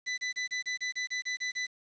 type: tone bursts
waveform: sawtooth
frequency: 1996 Hz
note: B6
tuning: 18 cents sharp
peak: -27 dBFS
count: 11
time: 0.06-1.67 s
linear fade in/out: 20 ms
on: 120 ms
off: 29 ms
effects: resampled to 16000 Hz + 9-bit